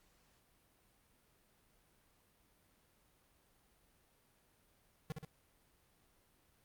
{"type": "tone with echo", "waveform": "square", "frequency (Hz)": 155.56, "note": "D#3", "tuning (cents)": 0, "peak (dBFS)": -39, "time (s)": [5.1, 5.12], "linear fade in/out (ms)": 0, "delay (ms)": 64, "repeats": 2, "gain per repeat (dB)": -4, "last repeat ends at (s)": 5.248, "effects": ["pink hiss -72 dBFS RMS until 6.64 s", "Opus 48 kbps"]}